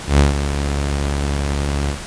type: tone with ADSR envelope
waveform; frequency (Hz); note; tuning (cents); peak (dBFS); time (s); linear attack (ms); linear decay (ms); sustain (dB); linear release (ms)
sawtooth; 70.9; C#2; +40; -4; 0.06-1.99; 130; 140; -10; 89
effects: pink hiss -31 dBFS RMS until 2.06 s + resampled to 22050 Hz